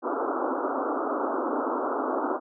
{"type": "band-pass noise", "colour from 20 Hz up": "pink", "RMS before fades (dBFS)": -28, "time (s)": [0.02, 2.4], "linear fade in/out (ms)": 50, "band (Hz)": [250, 1400], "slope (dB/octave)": 96, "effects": []}